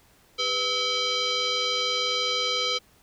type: tone with frequency modulation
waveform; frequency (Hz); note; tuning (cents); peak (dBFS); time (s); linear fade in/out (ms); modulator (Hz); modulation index
sine; 397.7; G4; +25; -23; 0.38-2.79; 20; 894; 5.1
effects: pink hiss -59 dBFS RMS until 3.02 s